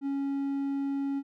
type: tone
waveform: triangle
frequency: 277.2 Hz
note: C#4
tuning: in tune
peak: -26 dBFS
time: 0.01-1.23 s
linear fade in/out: 50 ms
effects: none